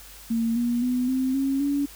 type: tone with pitch steps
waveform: sine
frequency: 229.1 / 239.1 / 249.5 / 260.4 / 271.8 / 283.7 Hz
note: A#3 / A#3 / B3 / C4 / C#4 / C#4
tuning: -30 / +44 / +18 / -8 / -34 / +40 cents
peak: -21 dBFS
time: 0.3-1.86 s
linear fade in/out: 10 ms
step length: 260 ms
effects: added 50 Hz sine -49 dBFS peak until 1.95 s + white hiss -46 dBFS RMS until 1.95 s